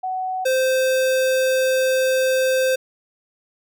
sine / square tone pair in turn, 747 / 520.2 Hz, F#5 / C5, +16 / -10 cents, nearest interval tritone, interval 626 cents, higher first, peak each -22 / -17 dBFS, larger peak second, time 0.03-0.45 / 0.45-2.76 s, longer second, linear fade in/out 10 ms, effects none

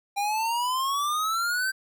square exponential sweep, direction up, 797 to 1568 Hz, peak -25 dBFS, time 0.16-1.72 s, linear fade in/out 20 ms, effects none

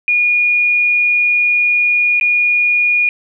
sine tone with dropouts, 2440 Hz, D#7, 34 cents flat, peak -10 dBFS, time 0.08-3.09 s, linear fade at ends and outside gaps 1 ms, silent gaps 2.198-2.211 s, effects none

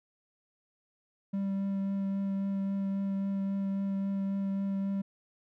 triangle tone with vibrato, 196 Hz, G3, in tune, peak -27 dBFS, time 1.33-5.02 s, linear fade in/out 10 ms, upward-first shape triangle, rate 3.7 Hz, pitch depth 12 cents each way, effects none

